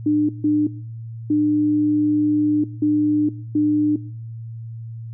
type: tone bursts at uneven times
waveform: sine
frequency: 300 Hz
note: D4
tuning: 37 cents sharp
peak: -14 dBFS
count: 5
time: 0.06-0.29 / 0.44-0.67 / 1.3-2.64 / 2.82-3.29 / 3.55-3.96 s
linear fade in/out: 5 ms
effects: noise-tail reverb RT60 0.6 s tail -21 dB re dry + added 114 Hz sine -30 dBFS peak until 5.13 s